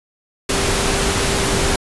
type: tone in noise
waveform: sine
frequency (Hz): 394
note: G4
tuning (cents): +9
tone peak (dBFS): -25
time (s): 0.49-1.76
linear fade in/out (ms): 5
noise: pink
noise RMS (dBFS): -18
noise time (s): 0.49-1.76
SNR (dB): -10
effects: resampled to 24000 Hz